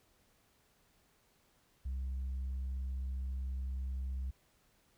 sine tone, 65.41 Hz, C2, in tune, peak -33 dBFS, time 1.85-4.31 s, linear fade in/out 10 ms, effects tanh soft clip ceiling -34 dBFS + pink hiss -71 dBFS RMS until 4.97 s

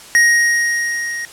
square tone with level ramp, 1877 Hz, A#6, 11 cents sharp, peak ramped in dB -8 to -23 dBFS, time 0.15-1.25 s, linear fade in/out 0 ms, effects white hiss -38 dBFS RMS until 1.32 s + low-pass 10000 Hz 12 dB/octave

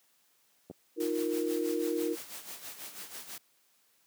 clicks, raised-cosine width 2 ms, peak -30 dBFS, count 2, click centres 0.7 / 0.711 s
sine chord, Eb suspended second, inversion none, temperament just, 311.1 / 350 / 466.7 Hz, Eb4 / F4 / Bb4, 0 / +4 / +2 cents, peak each -33 dBFS, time 0.96-2.17 s, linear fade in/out 50 ms
white noise with tremolo, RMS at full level -42 dBFS, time 1-3.38 s, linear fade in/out 2 ms, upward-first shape sine, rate 6.1 Hz, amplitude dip 65%
effects white hiss -69 dBFS RMS until 4.06 s + high-pass 150 Hz 12 dB/octave

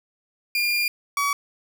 30% pulse tone pair in turn, 2406 / 1135.5 Hz, D7 / C#6, +41 / +41 cents, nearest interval octave + minor second, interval 1300 cents, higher first, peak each -18 dBFS, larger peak neither, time 0.55-0.88 / 1.17-1.33 s, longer first, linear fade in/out 2 ms, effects none

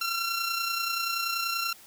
15% pulse tone with amplitude modulation, 1364 Hz, F6, 41 cents flat, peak -19 dBFS, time 0.01-1.73 s, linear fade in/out 5 ms, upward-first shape sine, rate 30.4 Hz, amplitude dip 45%, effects white hiss -52 dBFS RMS until 1.86 s

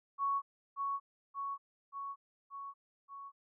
sine tone with echo, 1112 Hz, C#6, 5 cents sharp, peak -30 dBFS, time 0.18-0.42 s, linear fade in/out 50 ms, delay 580 ms, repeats 5, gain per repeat -3 dB, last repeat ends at 3.32 s, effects none

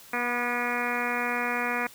harmonic tone with a mistuned harmonic, 242.2 Hz, B3, 34 cents flat, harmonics 1 / 2 / 3 / 4 / 5 / 6 / 7 / 8 / 9 / 10, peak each -35 / -35 / -35 / -35 / -35 / -35 / -35 / -35 / -35 / -35 dBFS, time 0.13-1.87 s, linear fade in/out 5 ms, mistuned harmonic 4, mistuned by +17 cents, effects white hiss -50 dBFS RMS until 1.94 s

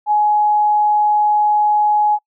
sine tone, 840 Hz, G#5, 19 cents sharp, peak -11 dBFS, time 0.06-2.19 s, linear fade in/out 50 ms, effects noise-tail reverb RT60 0.1 s tail -25 dB re dry

